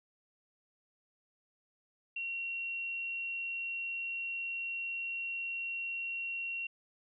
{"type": "tone", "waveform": "sine", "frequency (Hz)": 2739, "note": "F7", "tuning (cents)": -34, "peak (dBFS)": -35, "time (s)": [2.16, 6.67], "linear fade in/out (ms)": 5, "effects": []}